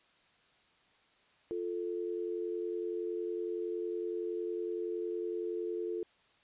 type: tone pair together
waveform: sine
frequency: 349.2 / 440 Hz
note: F4 / A4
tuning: 0 / 0 cents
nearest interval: major third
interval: 400 cents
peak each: -36 / -37 dBFS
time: 1.51-6.03 s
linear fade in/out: 0 ms
effects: white hiss -67 dBFS RMS until 6.43 s + resampled to 8000 Hz